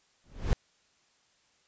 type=noise with exponential growth; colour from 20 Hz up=brown; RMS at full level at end=-23 dBFS; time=0.24-0.53 s; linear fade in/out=0 ms; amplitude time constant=61 ms; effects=white hiss -68 dBFS RMS until 1.67 s + resampled to 16000 Hz